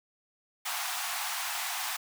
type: high-pass noise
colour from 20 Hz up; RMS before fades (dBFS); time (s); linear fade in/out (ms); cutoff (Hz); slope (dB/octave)
pink; -34; 0.65-1.97; 10; 700; 96
effects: none